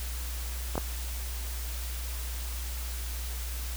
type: clicks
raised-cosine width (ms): 1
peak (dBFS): -18 / -14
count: 2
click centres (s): 0.755 / 0.779
effects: added 60 Hz sine -33 dBFS peak until 3.76 s + white hiss -41 dBFS RMS until 3.76 s